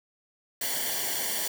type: noise with comb filter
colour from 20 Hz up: white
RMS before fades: -30 dBFS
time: 0.61-1.48 s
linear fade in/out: 5 ms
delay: 0.78 ms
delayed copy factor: -0.75
effects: none